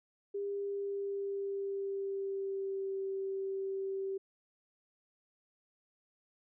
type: tone with pitch glide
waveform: sine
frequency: 401.7 to 387.6 Hz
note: G4 to G4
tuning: +42 to -20 cents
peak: -34 dBFS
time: 0.34-4.18 s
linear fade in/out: 10 ms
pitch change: -62 cents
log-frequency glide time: 0.44-3 s
effects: none

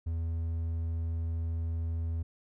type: tone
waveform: triangle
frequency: 82.41 Hz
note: E2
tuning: in tune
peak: -28 dBFS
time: 0.06-2.23 s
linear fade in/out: 10 ms
effects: none

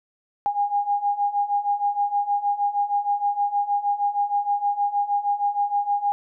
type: beating tone pair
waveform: sine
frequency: 811 / 817.4 Hz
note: G#5 / G#5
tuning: -41 / -28 cents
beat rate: 6.4 Hz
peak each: -25 / -22 dBFS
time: 0.46-6.12 s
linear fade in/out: 0 ms
effects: none

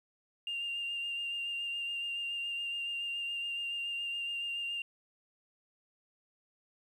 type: tone with vibrato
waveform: sine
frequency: 2794 Hz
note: F7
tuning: in tune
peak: -33 dBFS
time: 0.47-4.82 s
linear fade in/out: 2 ms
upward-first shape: sine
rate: 7.1 Hz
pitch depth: 17 cents each way
effects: tanh soft clip ceiling -30 dBFS + 11-bit

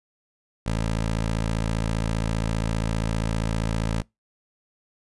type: tone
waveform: 15% pulse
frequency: 55.1 Hz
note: A1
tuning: 3 cents sharp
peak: -17 dBFS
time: 0.66-4.02 s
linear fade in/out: 5 ms
effects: noise-tail reverb RT60 0.2 s tail -25 dB re dry + resampled to 24000 Hz

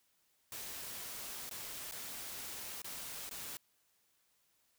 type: noise with dropouts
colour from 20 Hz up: white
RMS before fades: -45 dBFS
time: 0.52-3.57 s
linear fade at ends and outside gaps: 1 ms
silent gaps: 1.494-1.511 / 1.912-1.921 / 2.819-2.844 / 3.293-3.311 s
effects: white hiss -75 dBFS RMS until 4.78 s

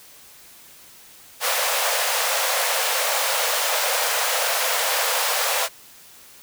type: high-pass noise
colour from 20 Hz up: pink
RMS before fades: -22 dBFS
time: 1.4-5.69 s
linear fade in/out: 50 ms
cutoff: 480 Hz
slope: 96 dB/octave
effects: white hiss -47 dBFS RMS until 6.42 s

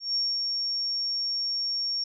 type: tone with ADSR envelope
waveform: sine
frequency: 5520 Hz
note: F8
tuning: 21 cents flat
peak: -23 dBFS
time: 0-2.04 s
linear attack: 150 ms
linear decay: 230 ms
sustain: -3 dB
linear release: 5 ms
effects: none

